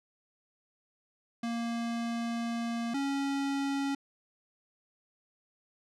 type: tone pair in turn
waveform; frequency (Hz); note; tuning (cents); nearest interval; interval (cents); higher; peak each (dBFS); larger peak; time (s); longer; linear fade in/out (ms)
square; 233.1 / 277.2; A#3 / C#4; 0 / 0; minor third; 300; second; -32 / -30; second; 1.43-2.94 / 2.94-3.95; first; 5
effects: low-pass 7000 Hz 12 dB/octave